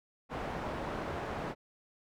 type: low-pass noise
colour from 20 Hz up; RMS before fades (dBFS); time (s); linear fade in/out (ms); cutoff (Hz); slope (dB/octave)
white; -38; 0.29-1.55; 50; 930; 12
effects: none